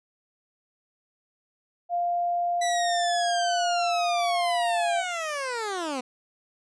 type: tone with pitch glide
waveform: sine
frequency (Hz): 698.5 to 689.3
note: F5 to F5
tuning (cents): 0 to -23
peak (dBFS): -23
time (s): 1.89-5.04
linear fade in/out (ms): 50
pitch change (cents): -23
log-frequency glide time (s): 4.69-4.92
type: linear sweep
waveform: 15% pulse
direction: down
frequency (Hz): 1982 to 243.2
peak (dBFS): -22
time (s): 2.61-6.01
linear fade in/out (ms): 10
effects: resampled to 22050 Hz